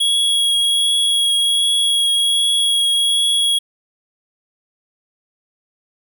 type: tone with vibrato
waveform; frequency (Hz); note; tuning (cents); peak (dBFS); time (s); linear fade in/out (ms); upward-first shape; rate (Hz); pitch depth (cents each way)
square; 3322; G#7; 0; -14; 0-3.59; 10; triangle; 1.3; 12
effects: none